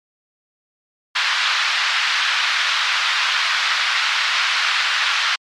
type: band-pass noise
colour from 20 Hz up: pink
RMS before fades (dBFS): -19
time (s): 1.15-5.36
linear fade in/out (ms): 10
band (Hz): 1200 to 4500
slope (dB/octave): 24
effects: MP3 64 kbps